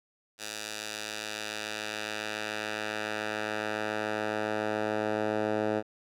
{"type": "tone with band-pass filter sweep", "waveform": "10% pulse", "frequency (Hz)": 107.1, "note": "A2", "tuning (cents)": -46, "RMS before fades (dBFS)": -33, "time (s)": [0.38, 5.83], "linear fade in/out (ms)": 50, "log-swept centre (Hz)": [5900, 590], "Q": 0.72, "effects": []}